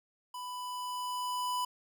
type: tone with level ramp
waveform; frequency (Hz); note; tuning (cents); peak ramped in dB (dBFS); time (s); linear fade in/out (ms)
square; 994; B5; +11; -40 to -31; 0.34-1.65; 5
effects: none